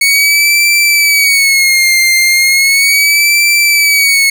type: tone with vibrato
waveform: sawtooth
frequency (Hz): 2217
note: C#7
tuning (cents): 0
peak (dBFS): -3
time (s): 0.01-4.3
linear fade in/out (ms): 5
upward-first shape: sine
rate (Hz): 0.36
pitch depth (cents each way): 93
effects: none